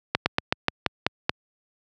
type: slowing click train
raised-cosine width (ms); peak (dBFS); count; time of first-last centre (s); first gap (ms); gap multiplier
0.3; -3; 8; 0.15-1.295; 110; 1.13
effects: high-pass 80 Hz 12 dB/octave